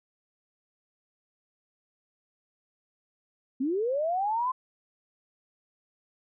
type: linear sweep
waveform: sine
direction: up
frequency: 246.9 to 1046.5 Hz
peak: -25 dBFS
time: 3.6-4.52 s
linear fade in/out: 10 ms
effects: none